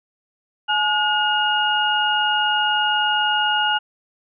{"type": "tone cluster", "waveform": "sine", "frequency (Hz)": [848, 1443, 2858], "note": ["G#5", "F#6", "F7"], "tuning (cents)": [36, -44, 39], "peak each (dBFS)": -21, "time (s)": [0.68, 3.79], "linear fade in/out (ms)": 20, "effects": []}